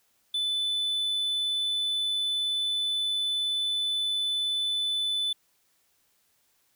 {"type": "tone", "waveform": "triangle", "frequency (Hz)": 3501, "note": "A7", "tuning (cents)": -9, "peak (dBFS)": -24, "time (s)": [0.34, 5.33], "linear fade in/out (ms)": 5, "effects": ["white hiss -69 dBFS RMS until 6.75 s"]}